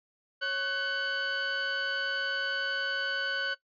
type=tone pair together; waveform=sawtooth; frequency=550 / 1501.8 Hz; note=C#5 / F#6; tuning=-14 / +25 cents; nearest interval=octave + perfect fourth; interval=1739 cents; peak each=-34 / -25 dBFS; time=0.41-3.55 s; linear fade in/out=20 ms; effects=noise-tail reverb RT60 0.1 s tail -19 dB re dry + resampled to 11025 Hz